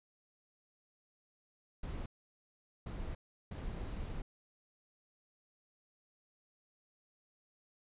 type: noise bursts at uneven times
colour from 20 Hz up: brown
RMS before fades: -41 dBFS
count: 3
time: 1.83-2.06 / 2.86-3.15 / 3.51-4.22 s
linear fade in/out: 5 ms
effects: resampled to 8000 Hz